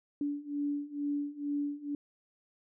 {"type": "beating tone pair", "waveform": "sine", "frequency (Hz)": [287.4, 289.6], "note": ["D4", "D4"], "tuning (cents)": [-37, -24], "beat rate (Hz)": 2.2, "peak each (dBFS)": [-36, -34], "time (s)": [0.21, 1.95], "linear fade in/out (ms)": 2, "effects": []}